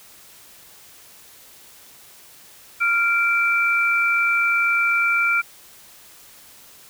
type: tone pair together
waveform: sine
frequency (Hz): 1391 / 2339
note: F6 / D7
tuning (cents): -7 / -8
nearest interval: major sixth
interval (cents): 899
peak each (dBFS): -19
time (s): 2.8-5.42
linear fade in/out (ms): 20
effects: white hiss -47 dBFS RMS until 6.89 s